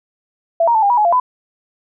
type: tone with pitch steps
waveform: sine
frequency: 669 / 938 / 879 / 805 / 968 / 844 / 690 / 1002 Hz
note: E5 / A#5 / A5 / G5 / B5 / G#5 / F5 / B5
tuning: +25 / +11 / -2 / +46 / -35 / +28 / -21 / +25 cents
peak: -10 dBFS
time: 0.6-1.2 s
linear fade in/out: 5 ms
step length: 75 ms
effects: none